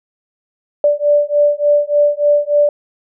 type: beating tone pair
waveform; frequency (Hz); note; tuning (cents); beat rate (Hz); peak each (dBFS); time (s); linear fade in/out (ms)
sine; 584 / 587.4; D5 / D5; -10 / 0; 3.4; -13; 0.84-2.69; 2
effects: none